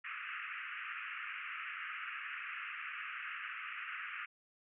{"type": "band-pass noise", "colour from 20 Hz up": "pink", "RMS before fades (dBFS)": -44, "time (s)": [0.04, 4.26], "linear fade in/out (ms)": 10, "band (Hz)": [1200, 2800], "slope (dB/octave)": 96, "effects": []}